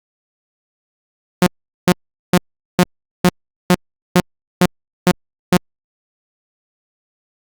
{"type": "tone bursts", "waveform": "sawtooth", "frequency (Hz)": 179.3, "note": "F3", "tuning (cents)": 46, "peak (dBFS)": -4, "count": 10, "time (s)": [1.42, 5.57], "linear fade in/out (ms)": 2, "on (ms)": 46, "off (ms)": 410, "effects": ["Opus 48 kbps"]}